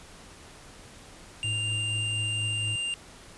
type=tone; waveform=square; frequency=2794 Hz; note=F7; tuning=in tune; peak=-29 dBFS; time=1.43-2.94 s; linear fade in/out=0 ms
type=tone with tremolo; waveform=triangle; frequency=106.3 Hz; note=G#2; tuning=41 cents sharp; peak=-28 dBFS; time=1.44-2.76 s; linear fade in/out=5 ms; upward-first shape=triangle; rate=4.2 Hz; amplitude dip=35%
effects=pink hiss -49 dBFS RMS until 3.37 s + resampled to 24000 Hz